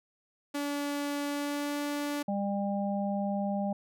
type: tone with pitch glide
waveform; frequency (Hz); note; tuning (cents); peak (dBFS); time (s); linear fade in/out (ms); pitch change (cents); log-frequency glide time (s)
sawtooth; 287.3 to 290.3; D4 to D4; -38 to -20; -27; 0.54-2.23; 10; +18; 1.26-1.81
type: harmonic tone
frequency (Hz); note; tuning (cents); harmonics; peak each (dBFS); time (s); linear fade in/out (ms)
200; G3; +35; 1 / 3 / 4; -30 / -35 / -36; 2.28-3.73; 5
effects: none